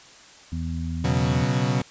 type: harmonic tone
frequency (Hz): 82.4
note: E2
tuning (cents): 0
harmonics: 1 / 2 / 3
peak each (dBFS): -28 / -31 / -33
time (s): 0.52-1.44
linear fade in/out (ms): 5
type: chord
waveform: 35% pulse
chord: B suspended second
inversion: none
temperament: equal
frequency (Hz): 123.47 / 138.59 / 185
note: B2 / C#3 / F#3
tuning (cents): 0 / 0 / 0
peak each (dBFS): -22 / -23 / -26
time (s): 1.04-1.82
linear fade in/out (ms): 5
effects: white hiss -48 dBFS RMS until 1.9 s + resampled to 16000 Hz